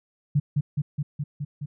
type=tone with echo; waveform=sine; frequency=145.3 Hz; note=D3; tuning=18 cents flat; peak=-17 dBFS; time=0.35-0.4 s; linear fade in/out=10 ms; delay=210 ms; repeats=6; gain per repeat=-2 dB; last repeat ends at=1.66 s; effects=none